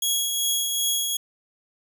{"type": "tone with tremolo", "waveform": "15% pulse", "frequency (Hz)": 3322, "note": "G#7", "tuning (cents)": 0, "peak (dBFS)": -13, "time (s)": [0.02, 1.17], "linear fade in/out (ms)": 5, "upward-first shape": "triangle", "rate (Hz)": 2.6, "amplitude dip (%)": 40, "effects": []}